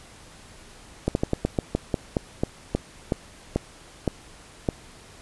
slowing click train, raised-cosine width 2 ms, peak -8 dBFS, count 15, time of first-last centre 1.08-4.688 s, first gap 71 ms, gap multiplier 1.18, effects pink hiss -48 dBFS RMS until 5.21 s + resampled to 24000 Hz

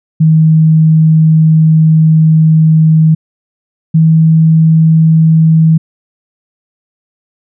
sine tone pair in turn, 158.5 / 160.53 Hz, D#3 / E3, +32 / -46 cents, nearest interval unison, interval 22 cents, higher second, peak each -3 dBFS, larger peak neither, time 0.2-3.15 / 3.94-5.78 s, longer first, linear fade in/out 10 ms, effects none

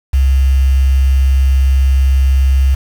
sine tone with quantisation, 66.7 Hz, C2, 34 cents sharp, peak -7 dBFS, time 0.13-2.75 s, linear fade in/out 10 ms, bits 5, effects none

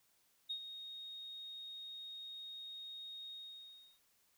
sine tone with ADSR envelope, 3729 Hz, A#7, in tune, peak -36 dBFS, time 0.49-4 s, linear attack 17 ms, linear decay 80 ms, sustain -10 dB, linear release 690 ms, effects tanh soft clip ceiling -32 dBFS + white hiss -74 dBFS RMS until 4.37 s

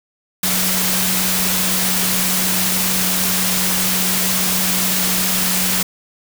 sine tone in noise, 185 Hz, F#3, in tune, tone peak -24 dBFS, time 0.43-5.83 s, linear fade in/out 5 ms, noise white, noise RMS -18 dBFS, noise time 0.43-5.83 s, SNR -9 dB, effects none

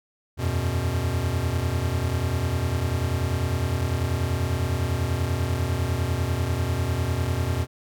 square chord, E suspended second, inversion none, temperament equal, 82.41 / 92.5 / 123.47 Hz, E2 / F#2 / B2, 0 / 0 / 0 cents, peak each -28 dBFS, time 0.37-7.67 s, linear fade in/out 50 ms, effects none

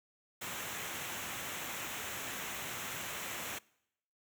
pink noise with comb filter, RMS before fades -41 dBFS, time 0.41-3.59 s, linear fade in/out 10 ms, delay 0.21 ms, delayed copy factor -0.6, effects noise-tail reverb RT60 0.8 s tail -24 dB re dry + high-pass 100 Hz 12 dB/octave

